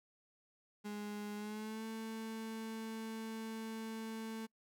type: tone with pitch glide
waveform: 35% pulse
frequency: 207.7 to 222.6 Hz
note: G#3 to A3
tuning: 0 to +20 cents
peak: -40 dBFS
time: 0.84-4.47 s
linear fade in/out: 20 ms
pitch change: +120 cents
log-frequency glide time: 1.36-1.85 s
effects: noise-tail reverb RT60 0.1 s tail -26 dB re dry